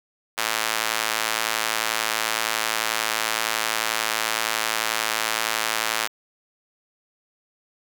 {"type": "tone with high-pass filter", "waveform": "square", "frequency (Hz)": 55.5, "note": "A1", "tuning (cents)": 16, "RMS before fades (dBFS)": -25, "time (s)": [0.37, 6.08], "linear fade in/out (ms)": 20, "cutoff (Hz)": 1200, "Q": 0.66, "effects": []}